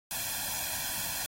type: noise with comb filter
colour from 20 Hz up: white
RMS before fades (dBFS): -34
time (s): 0.11-1.26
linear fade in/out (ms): 0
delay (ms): 1.2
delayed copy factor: +0.95
effects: AAC 48 kbps